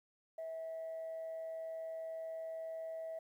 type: tone with amplitude modulation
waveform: sine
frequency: 649 Hz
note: E5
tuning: 27 cents flat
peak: -38 dBFS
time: 0.38-3.19 s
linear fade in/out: 5 ms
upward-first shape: sine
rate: 158 Hz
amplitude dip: 30%
effects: tanh soft clip ceiling -38 dBFS + 12-bit

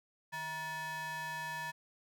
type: ring-modulated tone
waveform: square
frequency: 398.9 Hz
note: G4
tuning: 30 cents sharp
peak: -36 dBFS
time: 0.32-1.72 s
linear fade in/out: 20 ms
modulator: 1350 Hz
effects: none

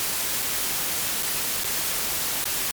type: noise with dropouts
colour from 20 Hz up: white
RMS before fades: -26 dBFS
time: 0-2.71 s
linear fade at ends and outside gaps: 0 ms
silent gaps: 0.421-0.425 / 1.226-1.231 / 1.636-1.643 / 2.441-2.455 s
effects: MP3 96 kbps

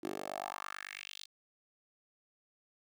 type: tone with high-pass filter sweep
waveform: 10% pulse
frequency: 49 Hz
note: G1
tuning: in tune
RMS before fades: -43 dBFS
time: 0.03-1.26 s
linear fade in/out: 10 ms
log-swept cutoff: 330 to 4100 Hz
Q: 3.6
effects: none

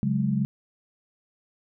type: chord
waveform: sine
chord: C# suspended fourth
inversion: none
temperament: just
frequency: 138.59 / 184.79 / 207.9 Hz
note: C#3 / F#3 / G#3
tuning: 0 / -2 / +2 cents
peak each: -26 / -28 / -25 dBFS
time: 0.03-0.45 s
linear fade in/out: 0 ms
effects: none

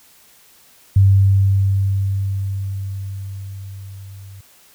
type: tone with level ramp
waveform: sine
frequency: 97.7 Hz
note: G2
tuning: 5 cents flat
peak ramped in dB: -7 to -35 dBFS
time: 0.96-4.41 s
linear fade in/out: 5 ms
effects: white hiss -50 dBFS RMS until 4.74 s

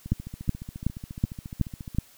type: two click trains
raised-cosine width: 5 ms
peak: -10 / -24 dBFS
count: 6 / 28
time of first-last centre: 0.12-1.986 / 0.06-1.948 s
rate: 2.68 / 14.3 Hz
effects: white hiss -55 dBFS RMS until 2.17 s

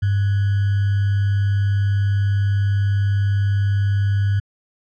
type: tone with sample-and-hold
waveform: sine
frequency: 100 Hz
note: G2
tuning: 35 cents sharp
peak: -15 dBFS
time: 0.02-4.4 s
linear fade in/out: 10 ms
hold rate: 1575 Hz
effects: low-pass 3000 Hz 12 dB/octave

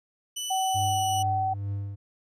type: tone with pitch glide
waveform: 20% pulse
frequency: 2980 to 2953 Hz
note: F#7 to F#7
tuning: +12 to -4 cents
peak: -25 dBFS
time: 0.36-1.23 s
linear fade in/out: 10 ms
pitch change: -16 cents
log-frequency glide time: 0.76-1 s
type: tone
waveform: sine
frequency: 760 Hz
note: F#5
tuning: 46 cents sharp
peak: -24 dBFS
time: 0.5-1.54 s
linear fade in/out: 10 ms
type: tone with tremolo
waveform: triangle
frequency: 100 Hz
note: G2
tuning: 35 cents sharp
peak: -25 dBFS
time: 0.74-1.96 s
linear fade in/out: 20 ms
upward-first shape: triangle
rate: 2.3 Hz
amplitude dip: 60%
effects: none

